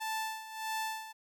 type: tone with tremolo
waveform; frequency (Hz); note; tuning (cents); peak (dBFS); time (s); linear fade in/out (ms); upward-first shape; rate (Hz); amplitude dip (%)
sawtooth; 880; A5; 0; -29; 0-1.13; 20; sine; 1.6; 75
effects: none